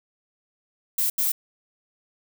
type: noise bursts at uneven times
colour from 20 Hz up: violet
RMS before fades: -23 dBFS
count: 2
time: 0.98-1.1 / 1.18-1.32 s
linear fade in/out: 5 ms
effects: none